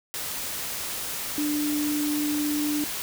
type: tone in noise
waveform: sine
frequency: 296.3 Hz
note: D4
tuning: 15 cents sharp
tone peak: -24 dBFS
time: 1.38-2.84 s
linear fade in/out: 0 ms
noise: white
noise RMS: -32 dBFS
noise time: 0.14-3.02 s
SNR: +5 dB
effects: none